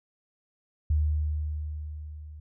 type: tone with level ramp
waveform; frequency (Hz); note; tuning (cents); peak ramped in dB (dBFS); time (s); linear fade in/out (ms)
sine; 75.9; D#2; -42; -20 to -41; 0.9-2.4; 5
effects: none